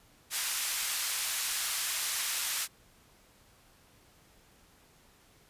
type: band-pass noise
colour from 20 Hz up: white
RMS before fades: -33 dBFS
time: 0.3-2.68 s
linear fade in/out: 50 ms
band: 1200 to 12000 Hz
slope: 12 dB/octave
effects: pink hiss -62 dBFS RMS until 5.49 s + resampled to 32000 Hz